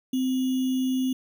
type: tone with sample-and-hold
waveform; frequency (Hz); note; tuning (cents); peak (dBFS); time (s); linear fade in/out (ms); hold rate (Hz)
sine; 259.1; C4; -17; -22; 0.13-1.13; 5; 3150
effects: none